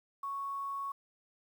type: tone with quantisation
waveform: sine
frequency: 1108.7 Hz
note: C#6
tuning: in tune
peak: -35 dBFS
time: 0.23-0.92 s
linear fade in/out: 5 ms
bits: 10
effects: none